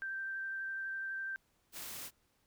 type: tone with vibrato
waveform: sine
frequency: 1568 Hz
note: G6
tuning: in tune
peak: -37 dBFS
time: 0.02-1.36 s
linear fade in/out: 0 ms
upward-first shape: sine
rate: 12 Hz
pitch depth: 9 cents each way
type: noise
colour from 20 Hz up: white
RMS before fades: -45 dBFS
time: 1.72-2.11 s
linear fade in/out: 50 ms
effects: pink hiss -75 dBFS RMS until 2.46 s